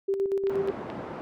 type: tone with tremolo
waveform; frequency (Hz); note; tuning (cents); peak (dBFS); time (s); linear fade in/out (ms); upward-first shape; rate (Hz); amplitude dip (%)
sine; 392; G4; 0; -22; 0.08-0.71; 10; square; 8.4; 50
type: click train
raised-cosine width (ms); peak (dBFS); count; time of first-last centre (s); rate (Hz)
0.3; -24; 3; 0.47-0.901; 4.64
type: band-pass noise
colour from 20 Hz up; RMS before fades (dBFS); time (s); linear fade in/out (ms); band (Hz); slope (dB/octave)
pink; -37; 0.5-1.21; 0; 190 to 1000; 12
effects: none